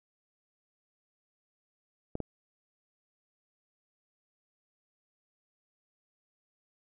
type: clicks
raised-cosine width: 2 ms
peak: -21 dBFS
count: 2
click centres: 2.154 / 2.203 s
effects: none